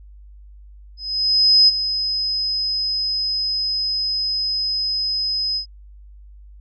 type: tone with ADSR envelope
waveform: sine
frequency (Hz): 5060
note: D#8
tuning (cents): +28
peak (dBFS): -8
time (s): 0.97-5.66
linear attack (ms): 710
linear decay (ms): 24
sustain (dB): -11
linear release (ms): 97
effects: added 50 Hz sine -40 dBFS peak until 6.6 s